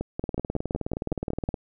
two click trains, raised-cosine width 2 ms, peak -15 / -15 dBFS, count 26 / 9, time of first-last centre 0.24-1.542 / 0.01-1.489 s, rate 19.2 / 5.41 Hz, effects none

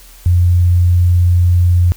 sine tone, 88.2 Hz, F2, 18 cents sharp, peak -7 dBFS, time 0.26-1.92 s, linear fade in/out 0 ms, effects added 41 Hz sine -39 dBFS peak until 1.96 s + white hiss -42 dBFS RMS until 1.96 s

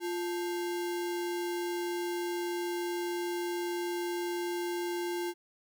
sine tone with sample-and-hold, 349.2 Hz, F4, in tune, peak -31 dBFS, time 0-5.34 s, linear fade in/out 50 ms, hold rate 1225 Hz, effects none

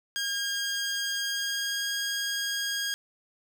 15% pulse tone with pitch glide, 1619 to 1630.3 Hz, G#6 to G#6, -45 to -33 cents, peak -22 dBFS, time 0.16-2.94 s, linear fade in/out 0 ms, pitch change +12 cents, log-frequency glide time 1.22-1.92 s, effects none

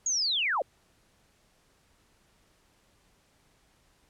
sine linear sweep, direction down, 6780 to 466.2 Hz, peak -25 dBFS, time 0.06-0.62 s, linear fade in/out 2 ms, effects pink hiss -66 dBFS RMS until 4.09 s + low-pass 11000 Hz 12 dB/octave

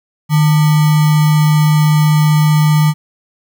sine tone with sample-and-hold, 152.6 Hz, D#3, 33 cents flat, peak -7 dBFS, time 0.29-2.94 s, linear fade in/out 50 ms, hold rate 1050 Hz, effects none

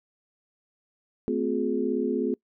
sine tone cluster, 221.8 / 258 / 359.1 / 421.7 Hz, A3 / C4 / F4 / G#4, +14 / -24 / +48 / +26 cents, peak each -31 / -28 / -29 / -29 dBFS, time 1.28-2.34 s, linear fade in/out 0 ms, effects noise-tail reverb RT60 0.1 s tail -24 dB re dry

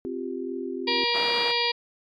sine chord, C suspended fourth, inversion none, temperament equal, 261.6 / 349.2 / 392 Hz, C4 / F4 / G4, 0 / 0 / 0 cents, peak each -33 dBFS, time 0.05-1.04 s, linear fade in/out 0 ms
harmonic tone, 475.2 Hz, A#4, 33 cents sharp, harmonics 1 / 2 / 4 / 5 / 6 / 7 / 8 / 9 / 10, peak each -30 / -29 / -33 / -29 / -34 / -31 / -32 / -34 / -28 dBFS, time 0.87-1.72 s, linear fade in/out 10 ms
white band-pass noise, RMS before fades -35 dBFS, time 1.14-1.52 s, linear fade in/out 10 ms, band 250 to 1400 Hz, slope 12 dB/octave
effects MP3 96 kbps

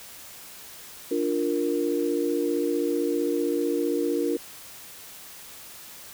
sine chord, Bb major, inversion first, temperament equal, 293.7 / 349.2 / 466.2 Hz, D4 / F4 / Bb4, 0 / 0 / 0 cents, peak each -27 dBFS, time 1.11-4.37 s, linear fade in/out 5 ms, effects white hiss -44 dBFS RMS until 6.13 s

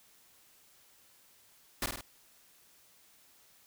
pink noise with echo, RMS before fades -33 dBFS, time 1.82-1.86 s, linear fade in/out 2 ms, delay 50 ms, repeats 3, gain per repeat -4 dB, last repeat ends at 2.01 s, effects white hiss -63 dBFS RMS until 3.66 s

